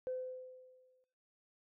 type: tone with exponential decay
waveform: sine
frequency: 511 Hz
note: C5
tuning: 41 cents flat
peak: -34 dBFS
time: 0.07-1.04 s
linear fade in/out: 0 ms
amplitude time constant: 210 ms
effects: noise-tail reverb RT60 0.7 s tail -18 dB re dry + tanh soft clip ceiling -31 dBFS